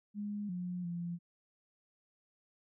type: tone with pitch steps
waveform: sine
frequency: 206.3 / 178.9 / 172.4 Hz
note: G#3 / F3 / F3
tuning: -11 / +42 / -22 cents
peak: -36 dBFS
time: 0.14-1.19 s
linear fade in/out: 50 ms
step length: 350 ms
effects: none